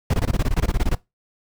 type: noise bursts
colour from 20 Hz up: brown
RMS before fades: -18 dBFS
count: 15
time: 0.1-0.95 s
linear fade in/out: 5 ms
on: 38 ms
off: 20 ms
effects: noise-tail reverb RT60 0.2 s tail -20 dB re dry